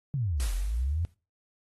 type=exponential two-way sweep; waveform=sine; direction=down then up; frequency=150 to 42.08 to 89.1 Hz; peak=-26 dBFS; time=0.14-1.05 s; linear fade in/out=0 ms; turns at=0.54 s
type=noise with exponential decay; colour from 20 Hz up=white; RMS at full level=-37 dBFS; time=0.4-1.14 s; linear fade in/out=0 ms; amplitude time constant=160 ms
effects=noise-tail reverb RT60 0.3 s tail -20 dB re dry + AAC 32 kbps